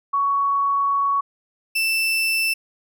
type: tone pair in turn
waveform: sine / 35% pulse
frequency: 1118 / 2659 Hz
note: C#6 / E7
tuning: +14 / +14 cents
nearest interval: octave + minor third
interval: 1500 cents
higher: second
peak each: -17 dBFS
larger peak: neither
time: 0.13-1.21 / 1.75-2.54 s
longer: first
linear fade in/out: 10 ms
effects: none